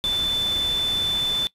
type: tone in noise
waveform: sine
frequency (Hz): 3520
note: A7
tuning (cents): 0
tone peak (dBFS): -20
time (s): 0.04-1.47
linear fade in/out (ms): 0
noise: pink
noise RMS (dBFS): -34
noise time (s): 0.04-1.47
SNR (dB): +11
effects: noise-tail reverb RT60 0.1 s tail -20 dB re dry + resampled to 32000 Hz